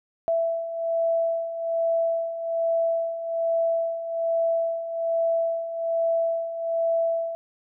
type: beating tone pair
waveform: sine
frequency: 663 / 664.2 Hz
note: E5 / E5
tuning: +10 / +13 cents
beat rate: 1.2 Hz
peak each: -29 / -23 dBFS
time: 0.28-7.35 s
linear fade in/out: 0 ms
effects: none